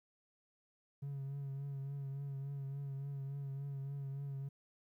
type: tone with vibrato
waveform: triangle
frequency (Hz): 138.59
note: C#3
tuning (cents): 0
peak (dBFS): -37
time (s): 1.02-4.49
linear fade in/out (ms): 10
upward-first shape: triangle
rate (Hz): 3.5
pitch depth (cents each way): 40
effects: tanh soft clip ceiling -34 dBFS + 13-bit